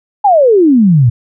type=exponential sweep; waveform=sine; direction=down; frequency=855 to 111.5 Hz; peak=-4 dBFS; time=0.24-1.1 s; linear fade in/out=10 ms; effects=none